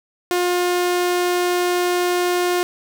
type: tone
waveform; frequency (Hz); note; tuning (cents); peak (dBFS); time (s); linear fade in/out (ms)
sawtooth; 356; F4; +33; -13; 0.31-2.63; 0
effects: none